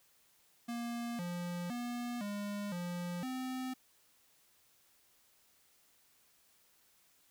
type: tone with pitch steps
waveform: square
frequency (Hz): 236.1 / 175.2 / 241.3 / 204.3 / 175.6 / 257.6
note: A#3 / F3 / B3 / G#3 / F3 / C4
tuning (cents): +22 / +6 / -40 / -28 / +10 / -27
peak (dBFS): -38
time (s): 0.68-3.74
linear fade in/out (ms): 10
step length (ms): 510
effects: white hiss -69 dBFS RMS until 7.3 s

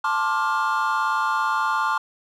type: chord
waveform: triangle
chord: D minor seventh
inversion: second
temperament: just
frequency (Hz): 881 / 1057.2 / 1174.7 / 1409.6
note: A5 / C6 / D6 / F6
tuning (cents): +2 / +18 / 0 / +16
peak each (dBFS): -23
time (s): 0.04-1.98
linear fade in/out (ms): 5
effects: tanh soft clip ceiling -12 dBFS

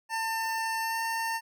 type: tone with pitch glide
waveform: 25% pulse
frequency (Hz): 898 to 906.9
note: A5 to A#5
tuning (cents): +35 to -48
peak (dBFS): -25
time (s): 0.09-1.41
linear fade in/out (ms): 50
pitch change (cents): +17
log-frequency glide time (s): 0.83-0.99
effects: none

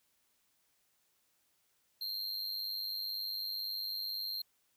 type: tone with amplitude modulation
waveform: square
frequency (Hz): 4186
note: C8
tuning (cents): 0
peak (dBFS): -33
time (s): 2.01-4.42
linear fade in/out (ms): 5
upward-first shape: sine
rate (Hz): 100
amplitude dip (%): 90
effects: white hiss -75 dBFS RMS until 4.76 s

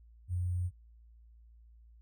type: tone with sample-and-hold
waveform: sine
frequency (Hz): 89.3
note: F2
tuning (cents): +39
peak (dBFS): -30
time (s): 0.28-0.71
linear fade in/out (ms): 50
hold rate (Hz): 8820
effects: added 57 Hz sine -55 dBFS peak until 2.01 s

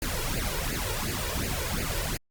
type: noise with flanger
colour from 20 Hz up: pink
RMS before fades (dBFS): -30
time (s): 0.02-2.17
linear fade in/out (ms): 2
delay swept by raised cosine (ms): 0.43 to 2.13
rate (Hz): 2.8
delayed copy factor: +0.8
effects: Opus 48 kbps

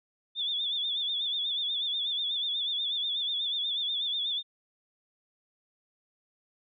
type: tone with vibrato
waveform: sine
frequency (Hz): 3500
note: A7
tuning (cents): -10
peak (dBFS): -28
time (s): 0.35-4.43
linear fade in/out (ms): 50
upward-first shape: sine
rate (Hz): 8.2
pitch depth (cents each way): 78
effects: none

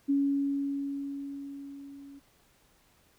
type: tone with level ramp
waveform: sine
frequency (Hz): 279.5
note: C#4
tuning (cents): +14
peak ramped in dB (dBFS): -22 to -46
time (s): 0.08-2.2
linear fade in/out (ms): 20
effects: pink hiss -65 dBFS RMS until 3.18 s

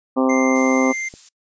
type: harmonic tone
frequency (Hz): 130.81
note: C3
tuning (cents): 0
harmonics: 2 / 3 / 4 / 5 / 6 / 7 / 8 / 9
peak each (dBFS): -16 / -25 / -21 / -29 / -27 / -30 / -29 / -28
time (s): 0.16-0.93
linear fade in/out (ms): 20
type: tone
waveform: square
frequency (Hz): 2093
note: C7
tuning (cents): 0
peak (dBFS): -24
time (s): 0.29-1.09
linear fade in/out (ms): 10
type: noise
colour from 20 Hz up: violet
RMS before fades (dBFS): -35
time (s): 0.55-1.29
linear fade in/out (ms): 5
type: click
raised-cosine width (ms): 2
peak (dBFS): -26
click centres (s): 1.139
effects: noise-tail reverb RT60 0.1 s tail -24 dB re dry + resampled to 16000 Hz

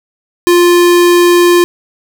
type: tone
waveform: square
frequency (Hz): 350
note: F4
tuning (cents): +4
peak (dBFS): -5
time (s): 0.47-1.64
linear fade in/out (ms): 0
effects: 7-bit

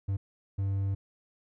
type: tone bursts at uneven times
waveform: triangle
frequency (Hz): 98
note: G2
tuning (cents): 0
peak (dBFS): -25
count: 2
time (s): 0.08-0.17 / 0.58-0.95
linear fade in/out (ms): 10
effects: none

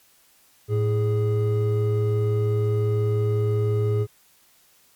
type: tone pair together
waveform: triangle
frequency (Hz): 109.84 / 415.3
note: A2 / G#4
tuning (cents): -3 / 0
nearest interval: octave + major seventh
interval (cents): 2303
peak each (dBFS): -18 / -23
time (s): 0.68-4.07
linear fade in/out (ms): 50
effects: white hiss -58 dBFS RMS until 4.95 s + MP3 96 kbps

